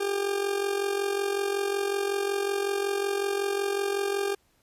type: tone with amplitude modulation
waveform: 40% pulse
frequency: 400 Hz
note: G4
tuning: 35 cents sharp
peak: -22 dBFS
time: 0-4.35 s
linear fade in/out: 10 ms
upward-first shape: sine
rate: 45.4 Hz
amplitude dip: 65%
effects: pink hiss -67 dBFS RMS until 4.62 s + resampled to 32000 Hz